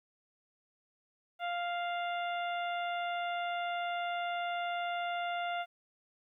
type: harmonic tone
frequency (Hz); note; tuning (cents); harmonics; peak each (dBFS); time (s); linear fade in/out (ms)
698.5; F5; 0; 1 / 2 / 3 / 4 / 5; -34 / -40 / -44 / -46 / -48; 1.39-5.66; 50
effects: 12-bit